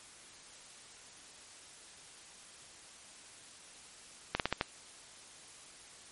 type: slowing click train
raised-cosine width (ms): 0.3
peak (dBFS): -13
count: 5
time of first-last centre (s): 4.35-4.611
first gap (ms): 48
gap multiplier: 1.21
effects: white hiss -54 dBFS RMS until 6.11 s + MP3 48 kbps